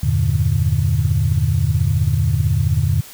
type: chord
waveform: sine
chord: E half-diminished seventh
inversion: none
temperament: equal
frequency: 82.41 / 98 / 116.54 / 146.83 Hz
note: E2 / G2 / Bb2 / D3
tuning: 0 / 0 / 0 / 0 cents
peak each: -19 dBFS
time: 0.03-3.01 s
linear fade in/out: 5 ms
effects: tanh soft clip ceiling -4 dBFS + white hiss -39 dBFS RMS until 3.13 s